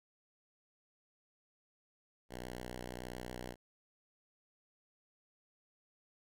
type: tone with vibrato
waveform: 5% pulse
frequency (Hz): 61.6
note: B1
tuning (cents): -4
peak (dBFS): -32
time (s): 2.29-3.56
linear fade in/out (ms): 50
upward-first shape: square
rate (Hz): 7.1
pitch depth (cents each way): 23
effects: none